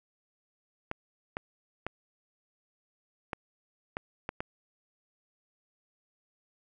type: clicks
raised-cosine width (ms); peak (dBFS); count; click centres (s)
0.5; -18; 7; 0.914 / 1.369 / 1.866 / 3.332 / 3.969 / 4.291 / 4.405
effects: none

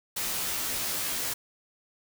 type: noise with comb filter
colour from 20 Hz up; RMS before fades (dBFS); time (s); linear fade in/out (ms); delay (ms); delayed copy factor
white; -31; 0.16-1.34; 10; 15; -0.95
effects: none

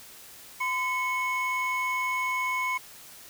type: tone pair together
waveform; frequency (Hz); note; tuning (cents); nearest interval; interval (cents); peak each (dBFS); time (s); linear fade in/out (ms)
triangle; 1020.4 / 2200; C6 / C#7; -44 / -14; octave + minor second; 1330; -27; 0.6-2.78; 10
effects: white hiss -48 dBFS RMS until 3.29 s

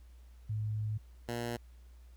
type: tone pair in turn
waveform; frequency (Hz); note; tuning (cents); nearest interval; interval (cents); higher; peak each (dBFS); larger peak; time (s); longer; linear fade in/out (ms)
sine / 10% pulse; 107.3 / 118.71; A2 / A#2; -43 / +32; major second; 175; second; -32 / -27; second; 0.49-0.98 / 1.28-1.57; first; 10
effects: added 60 Hz sine -52 dBFS peak until 2.16 s + pink hiss -70 dBFS RMS until 2.16 s

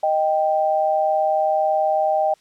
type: tone pair together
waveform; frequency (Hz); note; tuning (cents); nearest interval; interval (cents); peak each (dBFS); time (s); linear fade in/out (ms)
sine; 622.3 / 784; D#5 / G5; 0 / 0; major third; 400; -19; 0.03-2.34; 5
effects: white hiss -58 dBFS RMS until 2.4 s + low-pass 7000 Hz 12 dB/octave

